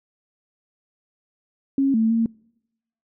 sine tone with pitch steps, 273 / 223.1 / 227.8 Hz, C#4 / A3 / A#3, -26 / +24 / -40 cents, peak -16 dBFS, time 1.78-2.26 s, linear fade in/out 2 ms, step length 160 ms, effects noise-tail reverb RT60 0.8 s tail -25 dB re dry

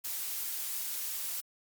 blue noise, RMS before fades -36 dBFS, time 0.04-1.41 s, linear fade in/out 10 ms, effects Opus 48 kbps

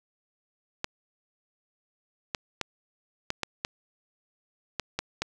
clicks, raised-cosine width 0.2 ms, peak -11 dBFS, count 9, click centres 0.844 / 2.348 / 2.613 / 3.304 / 3.433 / 3.649 / 4.797 / 4.99 / 5.22 s, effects none

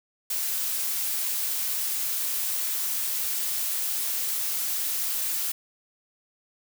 blue noise, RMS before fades -28 dBFS, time 0.3-5.52 s, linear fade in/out 5 ms, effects none

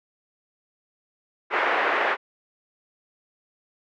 white band-pass noise, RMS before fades -23 dBFS, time 1.5-2.17 s, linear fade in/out 50 ms, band 380 to 2000 Hz, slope 24 dB/octave, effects none

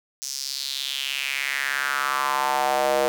square tone with high-pass filter sweep, 68.4 Hz, C#2, 23 cents flat, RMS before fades -25 dBFS, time 0.22-3.08 s, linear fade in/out 0 ms, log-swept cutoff 6000 to 530 Hz, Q 3.8, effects none

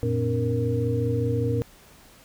sine tone cluster, 91.2 / 116.3 / 259.5 / 294 / 467.8 Hz, F#2 / A#2 / C4 / D4 / A#4, -24 / -4 / -14 / +2 / +6 cents, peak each -33 / -24 / -31 / -33 / -27 dBFS, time 0.03-1.62 s, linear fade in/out 0 ms, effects pink hiss -52 dBFS RMS until 2.24 s

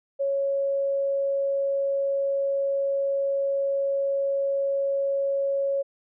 sine tone, 553 Hz, C#5, 4 cents flat, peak -22 dBFS, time 0.19-5.83 s, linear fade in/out 20 ms, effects none

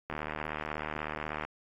click train, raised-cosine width 0.5 ms, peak -20 dBFS, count 104, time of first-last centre 0.1-1.45 s, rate 76.3 Hz, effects AAC 48 kbps

